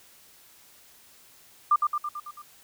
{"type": "tone with echo", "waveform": "sine", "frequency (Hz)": 1194, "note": "D6", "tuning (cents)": 28, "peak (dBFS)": -16, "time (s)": [1.71, 1.76], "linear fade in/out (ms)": 5, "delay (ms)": 110, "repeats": 6, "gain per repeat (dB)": -4, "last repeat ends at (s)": 2.42, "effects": ["white hiss -55 dBFS RMS until 2.63 s"]}